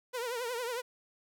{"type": "tone with vibrato", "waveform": "sawtooth", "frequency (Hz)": 482.6, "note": "B4", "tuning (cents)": -40, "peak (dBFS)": -30, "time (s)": [0.13, 0.82], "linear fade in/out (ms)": 20, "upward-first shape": "triangle", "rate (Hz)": 11, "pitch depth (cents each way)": 120, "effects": []}